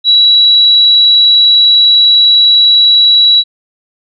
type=tone; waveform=sine; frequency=3910 Hz; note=B7; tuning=18 cents flat; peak=-3 dBFS; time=0.04-3.44 s; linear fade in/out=50 ms; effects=none